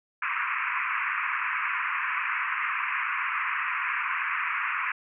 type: band-pass noise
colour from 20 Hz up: pink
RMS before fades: -29 dBFS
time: 0.22-4.92 s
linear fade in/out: 5 ms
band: 1000 to 2600 Hz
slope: 96 dB/octave
effects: none